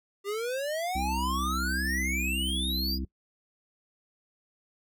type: exponential sweep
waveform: square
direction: up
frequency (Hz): 392 to 4978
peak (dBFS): -30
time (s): 0.24-2.99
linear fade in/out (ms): 50
type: harmonic tone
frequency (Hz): 65.7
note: C2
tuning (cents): +8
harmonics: 1 / 3 / 4 / 5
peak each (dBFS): -32 / -37 / -39 / -40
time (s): 0.95-3.05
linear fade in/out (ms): 5
effects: noise-tail reverb RT60 0.1 s tail -21 dB re dry